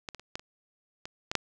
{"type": "clicks", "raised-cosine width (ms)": 0.2, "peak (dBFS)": [-19, -24, -30, -17, -29, -22, -14, -7], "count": 8, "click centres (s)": [0.088, 0.147, 0.196, 0.355, 0.395, 1.055, 1.315, 1.353], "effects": []}